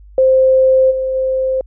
sine tone with level steps, 523.3 Hz, C5, in tune, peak -7 / -15 / -13 dBFS, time 0.18-1.61 s, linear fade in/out 2 ms, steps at 0.9 / 1.14 s, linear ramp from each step 20 ms, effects added 50 Hz sine -37 dBFS peak until 1.66 s

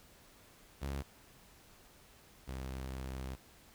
sawtooth tone pair in turn, 69.1 / 65.35 Hz, C#2 / C2, -5 / -1 cents, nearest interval minor second, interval 96 cents, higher first, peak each -33 / -36 dBFS, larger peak first, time 0.81-1.03 / 2.47-3.36 s, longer second, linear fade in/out 20 ms, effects pink hiss -61 dBFS RMS until 3.74 s

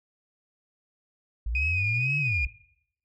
sine linear two-way sweep, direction up then down, 50.2 to 150 to 51.6 Hz, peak -26 dBFS, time 1.46-2.47 s, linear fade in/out 5 ms, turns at 2.2 s
sine tone with vibrato, 2489 Hz, D#7, in tune, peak -24 dBFS, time 1.55-2.45 s, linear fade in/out 2 ms, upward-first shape sine, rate 2.1 Hz, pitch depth 50 cents each way
effects noise-tail reverb RT60 0.7 s tail -19 dB re dry + tanh soft clip ceiling -17 dBFS

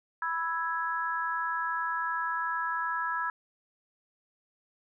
sine chord, E major, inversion second, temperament equal, 987.8 / 1318.5 / 1661.2 Hz, B5 / E6 / G#6, 0 / 0 / 0 cents, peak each -33 / -33 / -33 dBFS, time 0.22-3.3 s, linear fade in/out 2 ms, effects none

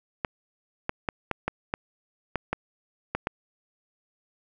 clicks, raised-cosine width 0.5 ms, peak -11 dBFS, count 10, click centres 0.248 / 0.894 / 1.088 / 1.313 / 1.48 / 1.739 / 2.357 / 2.53 / 3.15 / 3.271 s, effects none

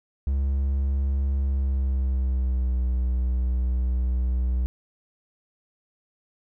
triangle tone with pitch glide, 68.3 to 62.27 Hz, C#2 to B1, -25 to +15 cents, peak -19 dBFS, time 0.27-4.66 s, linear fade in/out 0 ms, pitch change -160 cents, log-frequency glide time 1.39-2.8 s, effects none

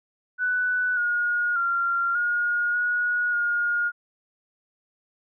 sine tone with pitch steps, 1490 / 1437 / 1383 / 1433 / 1453 / 1426 Hz, F#6 / F6 / F6 / F6 / F#6 / F6, +12 / +49 / -17 / +44 / -32 / +36 cents, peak -21 dBFS, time 0.38-3.92 s, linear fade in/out 50 ms, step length 590 ms, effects none

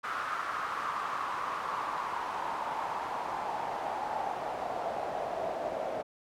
pink noise with band-pass filter sweep, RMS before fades -35 dBFS, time 0.03-6.03 s, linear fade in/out 20 ms, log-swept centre 1300 to 630 Hz, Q 4.5, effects none

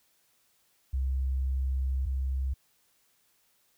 sine tone pair in turn, 65.9 / 66.13 Hz, C2 / C2, +13 / +19 cents, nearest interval unison, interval 6 cents, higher second, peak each -26 / -27 dBFS, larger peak first, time 0.93-2.06 / 2.06-2.54 s, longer first, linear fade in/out 10 ms, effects white hiss -69 dBFS RMS until 3.77 s

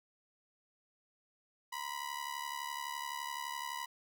sawtooth ring-modulated tone, 984 Hz, B5, 7 cents flat, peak -32 dBFS, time 1.72-3.86 s, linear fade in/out 10 ms, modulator 35.9 Hz, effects none

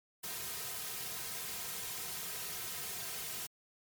white noise with comb filter, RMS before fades -41 dBFS, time 0.23-3.47 s, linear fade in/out 10 ms, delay 3.5 ms, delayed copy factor -0.85, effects MP3 96 kbps

